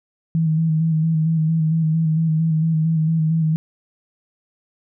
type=tone with vibrato; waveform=sine; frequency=160 Hz; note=D#3; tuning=49 cents sharp; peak=-15 dBFS; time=0.35-3.56 s; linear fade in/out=0 ms; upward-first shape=square; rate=4.4 Hz; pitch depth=30 cents each way; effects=none